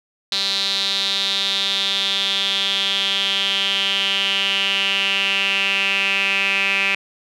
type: tone with band-pass filter sweep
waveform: sawtooth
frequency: 196 Hz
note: G3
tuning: in tune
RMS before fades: -20 dBFS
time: 0.32-6.95 s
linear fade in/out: 2 ms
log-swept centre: 4000 to 2500 Hz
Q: 6.6
effects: none